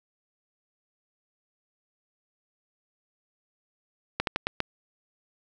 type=slowing click train; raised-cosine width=0.3 ms; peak=-9 dBFS; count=5; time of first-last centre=4.2-4.603 s; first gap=72 ms; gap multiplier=1.23; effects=none